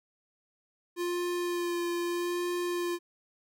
square tone with vibrato, 349.2 Hz, F4, in tune, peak -30 dBFS, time 0.96-2.99 s, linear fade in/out 50 ms, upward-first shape sine, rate 0.79 Hz, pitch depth 16 cents each way, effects none

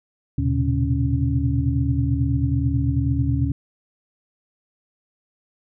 sine tone cluster, 76.9 / 116.7 / 125.9 / 139 / 277.4 Hz, D#2 / A#2 / B2 / C#3 / C#4, -20 / +2 / +34 / +5 / +1 cents, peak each -23 / -23 / -25 / -27 / -25 dBFS, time 0.38-3.52 s, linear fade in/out 5 ms, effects none

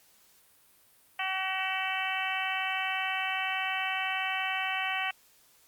harmonic tone, 379.3 Hz, F#4, 43 cents sharp, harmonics 2 / 3 / 4 / 5 / 6 / 7 / 8, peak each -35 / -39 / -38 / -36 / -37 / -35 / -38 dBFS, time 1.19-5.11 s, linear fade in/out 5 ms, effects white hiss -62 dBFS RMS until 5.67 s + Opus 48 kbps

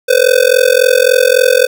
square tone with amplitude modulation, 507 Hz, B4, 45 cents sharp, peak -3 dBFS, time 0.08-1.67 s, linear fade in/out 20 ms, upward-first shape sine, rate 43.6 Hz, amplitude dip 100%, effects none

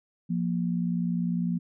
sine tone pair together, 174.61 / 234.6 Hz, F3 / A#3, 0 / +11 cents, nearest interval perfect fourth, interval 511 cents, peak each -26 / -30 dBFS, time 0.29-1.59 s, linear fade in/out 20 ms, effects none

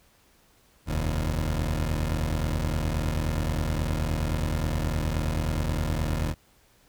20% pulse tone pair together, 43.65 / 77.78 Hz, F1 / D#2, 0 / 0 cents, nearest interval minor seventh, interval 1000 cents, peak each -23 dBFS, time 0.86-6.35 s, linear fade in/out 50 ms, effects pink hiss -61 dBFS RMS until 6.88 s

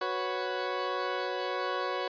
20% pulse chord, F# suspended fourth, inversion none, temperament equal, 370 / 493.9 / 554.4 Hz, F#4 / B4 / C#5, 0 / 0 / 0 cents, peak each -30 dBFS, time 0.01-2.08 s, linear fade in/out 5 ms, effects resampled to 11025 Hz

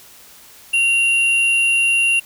sine tone pair together, 2761 / 10449 Hz, F7 / E9, -20 / -16 cents, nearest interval octave + major seventh, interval 2304 cents, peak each -13 / -24 dBFS, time 0.73-2.2 s, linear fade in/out 10 ms, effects white hiss -44 dBFS RMS until 2.25 s

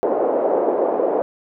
white band-pass noise, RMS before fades -19 dBFS, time 0.03-1.22 s, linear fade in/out 0 ms, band 350 to 640 Hz, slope 24 dB/octave, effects none

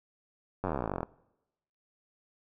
slowing click train, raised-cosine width 1 ms, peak -18 dBFS, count 25, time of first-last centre 0.64-1.031 s, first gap 10 ms, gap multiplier 1.04, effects noise-tail reverb RT60 0.9 s tail -22 dB re dry

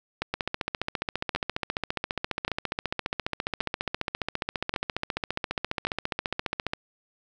two click trains, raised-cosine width 0.3 ms, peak -11 / -11 dBFS, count 6 / 95, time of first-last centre 0.22-5.87 / 0.34-6.735 s, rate 0.885 / 14.7 Hz, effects none

